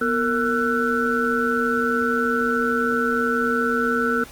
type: tone cluster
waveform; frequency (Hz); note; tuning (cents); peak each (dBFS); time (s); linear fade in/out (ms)
sine; 244.3 / 458.8 / 1345 / 1488; B3 / A#4 / E6 / F#6; -19 / -28 / +34 / +9; -24; 0.01-4.24; 5
effects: pink hiss -43 dBFS RMS until 4.31 s + Opus 32 kbps